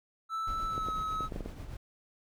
triangle tone with pitch glide, 1318.5 to 1283.9 Hz, E6 to E6, 0 to -46 cents, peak -30 dBFS, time 0.29-1.29 s, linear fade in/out 50 ms, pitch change -46 cents, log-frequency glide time 0.67-0.91 s
brown noise with tremolo, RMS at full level -39 dBFS, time 0.47-1.77 s, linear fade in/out 5 ms, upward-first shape triangle, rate 8.1 Hz, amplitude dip 55%
clicks, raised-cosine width 2 ms, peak -25 dBFS, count 7, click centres 0.779 / 0.886 / 1.207 / 1.322 / 1.361 / 1.407 / 1.46 s
effects none

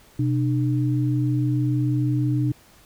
sine tone pair together, 126.39 / 300 Hz, B2 / D4, +40 / +37 cents, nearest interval octave + minor third, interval 1497 cents, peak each -20 / -24 dBFS, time 0.19-2.52 s, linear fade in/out 5 ms, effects pink hiss -53 dBFS RMS until 2.85 s

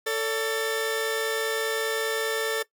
sawtooth tone cluster, 445 / 570 / 890 Hz, A4 / C#5 / A5, +20 / +48 / +20 cents, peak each -22 / -29 / -25 dBFS, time 0.06-2.63 s, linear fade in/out 10 ms, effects noise-tail reverb RT60 0.1 s tail -19 dB re dry

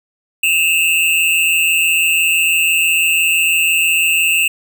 square tone pair together, 2603 / 2769 Hz, E7 / F7, -22 / -15 cents, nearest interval minor second, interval 107 cents, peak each -15 dBFS, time 0.43-4.48 s, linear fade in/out 5 ms, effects none

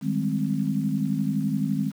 sine chord, Ab major seventh, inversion second, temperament equal, 155.56 / 196 / 207.7 / 261.6 Hz, Eb3 / G3 / Ab3 / C4, 0 / 0 / 0 / 0 cents, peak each -28 / -29 / -27 / -28 dBFS, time 0.01-1.92 s, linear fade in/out 50 ms, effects 8-bit

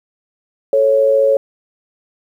sine tone pair together, 438.1 / 552 Hz, A4 / C#5, -7 / -7 cents, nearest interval major third, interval 400 cents, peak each -16 / -10 dBFS, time 0.73-1.37 s, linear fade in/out 2 ms, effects 8-bit

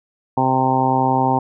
harmonic tone, 130.81 Hz, C3, in tune, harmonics 1 / 2 / 3 / 4 / 5 / 6 / 7 / 8, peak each -23 / -21 / -26 / -27 / -28 / -19 / -19 / -30 dBFS, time 0.37-1.39 s, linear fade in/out 5 ms, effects none

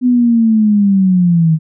sine linear sweep, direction down, 252.4 to 155.56 Hz, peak -7 dBFS, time 0.01-1.59 s, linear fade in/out 50 ms, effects none

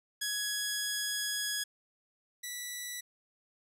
10% pulse tone pair in turn, 1672 / 1961.7 Hz, G#6 / B6, +11 / -12 cents, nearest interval minor third, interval 277 cents, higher second, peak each -23 / -29 dBFS, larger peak first, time 0.21-1.64 / 2.43-3.01 s, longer first, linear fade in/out 10 ms, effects none

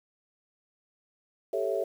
sine chord, A dominant seventh, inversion third, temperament equal, 392 / 440 / 554.4 / 659.3 Hz, G4 / A4 / C#5 / E5, 0 / 0 / 0 / 0 cents, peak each -32 dBFS, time 1.53-1.84 s, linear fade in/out 5 ms, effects 9-bit

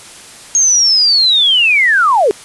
sine linear sweep, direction down, 6550 to 374.2 Hz, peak -7 dBFS, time 0.55-2.31 s, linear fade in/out 0 ms, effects white hiss -35 dBFS RMS until 2.44 s + resampled to 24000 Hz

